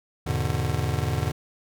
square chord, E dominant seventh, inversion none, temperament just, 82.41 / 103.01 / 123.61 / 148.33 Hz, E2 / G#2 / B2 / D3, 0 / -14 / +2 / +18 cents, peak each -30 dBFS, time 0.26-1.32 s, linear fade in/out 10 ms, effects none

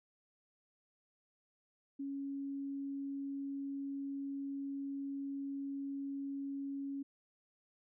sine tone, 277.2 Hz, C#4, in tune, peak -38 dBFS, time 1.99-7.03 s, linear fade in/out 10 ms, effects none

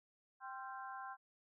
harmonic tone with a mistuned harmonic, 261.6 Hz, C4, in tune, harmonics 3 / 4 / 5 / 6, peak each -49 / -49 / -53 / -53 dBFS, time 0.4-1.17 s, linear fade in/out 50 ms, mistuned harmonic 5, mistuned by +70 cents, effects none

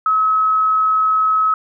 sine tone, 1284 Hz, E6, 46 cents flat, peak -12 dBFS, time 0.06-1.54 s, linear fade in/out 2 ms, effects none

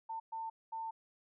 sine tone bursts at uneven times, 898 Hz, A5, 35 cents sharp, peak -38 dBFS, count 3, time 0.09-0.2 / 0.32-0.5 / 0.72-0.91 s, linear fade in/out 10 ms, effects none

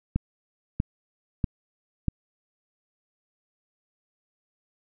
click train, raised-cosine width 5 ms, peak -11 dBFS, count 4, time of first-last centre 0.16-2.083 s, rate 1.56 Hz, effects none

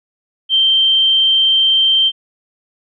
sine tone, 3136 Hz, G7, in tune, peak -9 dBFS, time 0.49-2.12 s, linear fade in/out 50 ms, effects none

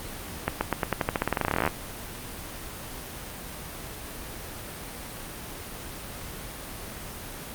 accelerating click train, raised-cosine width 0.5 ms, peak -8 dBFS, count 25, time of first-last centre 0.48-1.676 s, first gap 130 ms, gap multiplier 0.9, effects pink hiss -38 dBFS RMS until 7.54 s + Opus 32 kbps

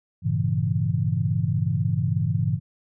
sine chord, G diminished seventh, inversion none, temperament equal with one note detuned, 100.17 / 116.54 / 138.59 / 164.81 Hz, G2 / Bb2 / Db3 / Fb3, +38 / 0 / 0 / 0 cents, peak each -26 dBFS, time 0.22-2.6 s, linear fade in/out 50 ms, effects none

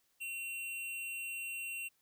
square tone with amplitude modulation, 2740 Hz, F7, 34 cents flat, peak -38 dBFS, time 0.2-1.89 s, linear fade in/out 20 ms, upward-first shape sine, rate 263 Hz, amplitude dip 35%, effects white hiss -75 dBFS RMS until 2.01 s

